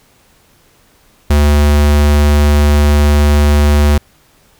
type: tone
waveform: square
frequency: 73.42 Hz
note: D2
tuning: in tune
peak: -7 dBFS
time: 1.3-3.98 s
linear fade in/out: 5 ms
effects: pink hiss -50 dBFS RMS until 4.59 s